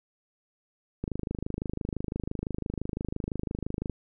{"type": "click train", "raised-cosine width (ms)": 3, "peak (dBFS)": -18, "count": 75, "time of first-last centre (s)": [1.04, 3.897], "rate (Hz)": 25.9, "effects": []}